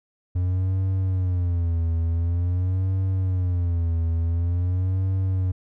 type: tone with vibrato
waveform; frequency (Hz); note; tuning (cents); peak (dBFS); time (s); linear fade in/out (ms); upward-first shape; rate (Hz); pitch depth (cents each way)
triangle; 88.6; F2; +25; -18; 0.35-5.52; 10; sine; 0.47; 120
effects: none